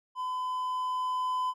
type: tone with level ramp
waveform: triangle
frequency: 1012 Hz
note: B5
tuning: 42 cents sharp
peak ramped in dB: -29 to -25 dBFS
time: 0.15-1.54 s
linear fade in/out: 50 ms
effects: none